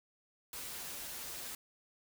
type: noise with comb filter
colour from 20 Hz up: white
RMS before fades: -44 dBFS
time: 0.53-1.55 s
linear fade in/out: 2 ms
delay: 9.7 ms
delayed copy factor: -0.7
effects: none